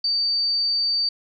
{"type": "tone", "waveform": "sine", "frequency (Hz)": 4609, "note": "D8", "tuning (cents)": -33, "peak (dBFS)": -19, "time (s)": [0.04, 1.09], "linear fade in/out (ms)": 5, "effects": []}